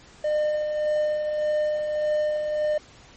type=tone with tremolo; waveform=triangle; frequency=605 Hz; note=D#5; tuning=49 cents flat; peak=-18 dBFS; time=0.24-2.78 s; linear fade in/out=5 ms; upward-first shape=sine; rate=1.7 Hz; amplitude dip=40%; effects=pink hiss -50 dBFS RMS until 3.16 s + MP3 32 kbps